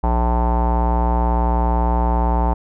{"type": "tone with low-pass filter", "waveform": "square", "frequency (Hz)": 59.4, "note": "A#1", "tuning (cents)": 33, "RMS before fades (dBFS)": -17, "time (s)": [0.03, 2.54], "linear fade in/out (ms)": 10, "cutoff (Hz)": 880, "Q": 6.6, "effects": []}